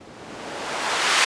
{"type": "noise with low-pass filter sweep", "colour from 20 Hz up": "violet", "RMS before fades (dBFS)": -25, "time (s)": [0, 1.25], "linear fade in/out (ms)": 10, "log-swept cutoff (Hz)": [200, 1800], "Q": 0.72, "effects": ["resampled to 22050 Hz"]}